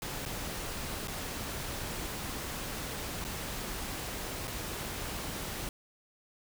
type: noise with dropouts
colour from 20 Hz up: pink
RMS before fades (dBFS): -38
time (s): 0.02-5.69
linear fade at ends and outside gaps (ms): 1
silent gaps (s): 0.253-0.26 / 1.074-1.081 / 3.242-3.249 / 4.473-4.478
effects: none